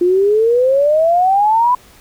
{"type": "exponential sweep", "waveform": "sine", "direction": "up", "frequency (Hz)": [346.8, 1008], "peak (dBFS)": -9, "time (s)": [0.01, 1.75], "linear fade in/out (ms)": 5, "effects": ["pink hiss -45 dBFS RMS until 2 s"]}